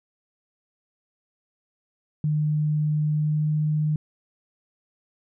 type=tone with pitch glide; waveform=sine; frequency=151.5 to 152.55 Hz; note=D#3 to D#3; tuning=-46 to -34 cents; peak=-20 dBFS; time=2.24-3.96 s; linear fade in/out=2 ms; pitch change=+12 cents; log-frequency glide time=3.12-3.5 s; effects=none